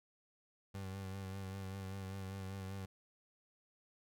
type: tone with vibrato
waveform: 30% pulse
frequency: 96.3 Hz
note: G2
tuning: 30 cents flat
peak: -40 dBFS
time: 0.74-2.86 s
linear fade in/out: 10 ms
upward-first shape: sine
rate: 5.1 Hz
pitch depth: 34 cents each way
effects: none